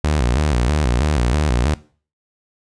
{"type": "tone with vibrato", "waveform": "sawtooth", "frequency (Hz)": 67.3, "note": "C2", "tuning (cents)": 49, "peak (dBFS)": -11, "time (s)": [0.04, 1.74], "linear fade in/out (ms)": 0, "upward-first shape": "square", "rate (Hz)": 3.1, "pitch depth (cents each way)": 200, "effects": ["noise-tail reverb RT60 0.4 s tail -19 dB re dry", "resampled to 22050 Hz"]}